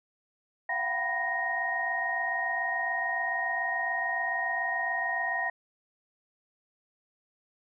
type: tone cluster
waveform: sine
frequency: 688 / 745 / 772 / 982 / 1865 Hz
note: F5 / F#5 / G5 / B5 / A#6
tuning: -26 / +12 / -27 / -10 / 0 cents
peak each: -36 / -38 / -38 / -38 / -29 dBFS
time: 0.69-5.5 s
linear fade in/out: 5 ms
effects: none